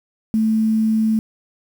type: tone with quantisation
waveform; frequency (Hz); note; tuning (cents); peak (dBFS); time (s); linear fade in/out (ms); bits
sine; 220; A3; 0; -14; 0.34-1.19; 0; 7
effects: none